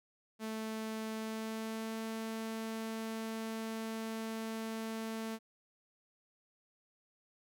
sawtooth tone with pitch glide, 220 to 222.9 Hz, A3 to A3, 0 to +23 cents, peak -34 dBFS, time 0.39-5.39 s, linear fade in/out 50 ms, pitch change +23 cents, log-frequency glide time 1.15-1.98 s, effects none

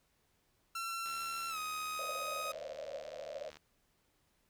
sawtooth tone with pitch glide, 1353 to 1255.1 Hz, E6 to D#6, +45 to +15 cents, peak -34 dBFS, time 0.75-2.52 s, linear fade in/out 5 ms, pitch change -130 cents, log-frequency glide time 1.49-1.58 s
click train, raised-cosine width 0.2 ms, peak -35 dBFS, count 190, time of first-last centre 1.06-3.57 s, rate 75.3 Hz
white band-pass noise, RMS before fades -45 dBFS, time 1.99-3.5 s, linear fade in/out 2 ms, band 510 to 650 Hz, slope 96 dB/octave
effects pink hiss -75 dBFS RMS until 4.49 s

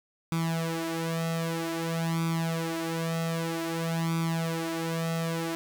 sawtooth tone with flanger, 164.81 Hz, E3, in tune, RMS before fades -30 dBFS, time 0.32-5.55 s, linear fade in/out 0 ms, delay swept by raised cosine 0.84 to 4.54 ms, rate 0.52 Hz, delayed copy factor +0.8, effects none

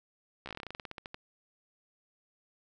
slowing click train, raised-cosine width 0.3 ms, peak -25 dBFS, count 18, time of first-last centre 0.46-1.144 s, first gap 14 ms, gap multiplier 1.12, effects none

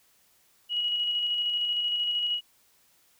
sine tone with tremolo, 2908 Hz, F#7, 31 cents flat, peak -24 dBFS, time 0.69-2.41 s, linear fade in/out 50 ms, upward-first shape square, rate 13 Hz, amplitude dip 25%, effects white hiss -64 dBFS RMS until 3.19 s

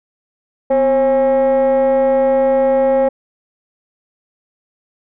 sine tone with frequency modulation, 537 Hz, C5, 45 cents sharp, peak -8 dBFS, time 0.7-3.09 s, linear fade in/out 10 ms, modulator 284 Hz, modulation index 0.59, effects tanh soft clip ceiling -9 dBFS

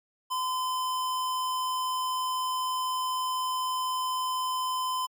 square tone, 1022 Hz, C6, 41 cents flat, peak -28 dBFS, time 0.3-5.07 s, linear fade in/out 20 ms, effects MP3 96 kbps

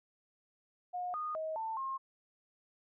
sine tone with pitch steps, 719 / 1231 / 633 / 890 / 1069 Hz, F#5 / D#6 / D#5 / A5 / C6, -50 / -19 / +30 / +20 / +37 cents, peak -35 dBFS, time 0.93-1.98 s, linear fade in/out 20 ms, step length 210 ms, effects none

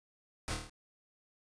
pink noise with echo, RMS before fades -37 dBFS, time 0.48-0.54 s, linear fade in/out 0 ms, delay 26 ms, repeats 6, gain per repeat -3 dB, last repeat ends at 0.696 s, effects resampled to 22050 Hz

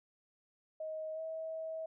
sine tone with pitch glide, 629 to 642.6 Hz, D#5 to E5, +19 to -44 cents, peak -38 dBFS, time 0.8-1.86 s, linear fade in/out 5 ms, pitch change +37 cents, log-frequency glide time 1.14-1.2 s, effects none

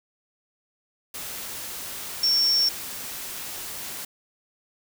sine tone in noise, 5470 Hz, F8, 37 cents flat, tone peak -18 dBFS, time 2.23-2.69 s, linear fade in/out 5 ms, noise white, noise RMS -35 dBFS, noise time 1.14-4.05 s, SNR +14 dB, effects none

